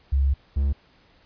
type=tone pair in turn; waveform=sine / triangle; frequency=68.3 / 69.57 Hz; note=C#2 / C#2; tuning=-25 / +7 cents; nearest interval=unison; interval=32 cents; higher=second; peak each=-17 dBFS; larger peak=neither; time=0.12-0.34 / 0.56-0.73 s; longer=first; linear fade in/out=10 ms; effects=pink hiss -58 dBFS RMS until 1.25 s + resampled to 11025 Hz